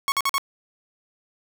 sawtooth tone bursts, 1103 Hz, C#6, 9 cents flat, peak -16 dBFS, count 4, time 0.08-0.381 s, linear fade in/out 0 ms, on 40 ms, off 47 ms, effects none

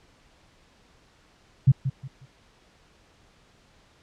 sine tone with echo, 133.5 Hz, C3, 35 cents sharp, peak -11 dBFS, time 1.67-1.72 s, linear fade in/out 10 ms, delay 180 ms, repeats 3, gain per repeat -11 dB, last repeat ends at 2.26 s, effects pink hiss -59 dBFS RMS until 4.02 s + low-pass 6000 Hz 12 dB/octave

